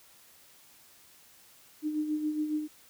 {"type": "tone with tremolo", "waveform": "sine", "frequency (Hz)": 304.4, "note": "D#4", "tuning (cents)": -38, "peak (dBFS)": -26, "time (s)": [1.82, 2.68], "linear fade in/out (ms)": 50, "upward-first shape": "sine", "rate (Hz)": 7.2, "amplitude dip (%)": 55, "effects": ["white hiss -58 dBFS RMS until 2.89 s"]}